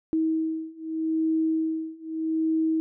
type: beating tone pair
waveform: sine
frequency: 319.4 / 320.21 Hz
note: D#4 / D#4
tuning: +45 / +50 cents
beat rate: 0.81 Hz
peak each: -27 / -26 dBFS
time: 0.13-2.8 s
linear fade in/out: 0 ms
effects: none